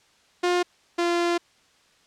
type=tone pair in turn; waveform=sawtooth; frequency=355.1 / 345 Hz; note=F4 / F4; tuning=+29 / -21 cents; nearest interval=unison; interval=50 cents; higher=first; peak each=-16 / -17 dBFS; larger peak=first; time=0.43-0.63 / 0.98-1.38 s; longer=second; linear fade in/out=10 ms; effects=white hiss -60 dBFS RMS until 2.06 s + low-pass 6000 Hz 12 dB/octave